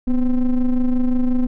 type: ring-modulated tone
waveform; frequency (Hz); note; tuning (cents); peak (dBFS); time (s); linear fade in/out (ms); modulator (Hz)
triangle; 130.81; C3; 0; -9; 0.07-1.47; 10; 118
effects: none